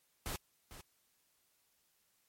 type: noise with echo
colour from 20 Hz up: pink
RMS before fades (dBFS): -40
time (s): 0.26-0.36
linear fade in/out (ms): 0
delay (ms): 450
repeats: 1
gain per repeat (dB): -12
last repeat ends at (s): 0.81
effects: white hiss -75 dBFS RMS until 2.28 s + MP3 64 kbps